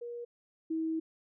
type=tone pair in turn; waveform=sine; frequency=476.3 / 321.7 Hz; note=A#4 / E4; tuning=+37 / -42 cents; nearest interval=perfect fifth; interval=679 cents; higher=first; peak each=-38 / -30 dBFS; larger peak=second; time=0.01-0.25 / 0.7-1 s; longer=second; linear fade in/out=10 ms; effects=none